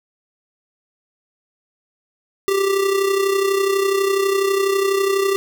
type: tone with amplitude modulation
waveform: square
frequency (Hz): 392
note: G4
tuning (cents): 0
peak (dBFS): -14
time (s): 2.48-5.36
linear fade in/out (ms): 0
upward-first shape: sine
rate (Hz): 32.1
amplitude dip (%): 55
effects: none